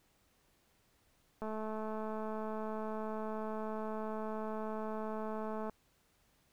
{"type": "click train", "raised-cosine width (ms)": 1, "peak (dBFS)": -28, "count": 929, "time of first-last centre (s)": [1.42, 5.696], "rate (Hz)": 217, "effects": ["pink hiss -72 dBFS RMS until 6.52 s"]}